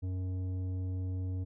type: tone with tanh clipping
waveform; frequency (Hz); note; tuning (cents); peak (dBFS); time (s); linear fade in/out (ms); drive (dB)
sine; 92.5; F#2; 0; -34; 0.02-1.45; 20; 10
effects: none